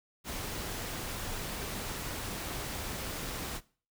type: noise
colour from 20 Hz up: pink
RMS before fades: -38 dBFS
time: 0.24-3.61 s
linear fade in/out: 50 ms
effects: noise-tail reverb RT60 0.4 s tail -20 dB re dry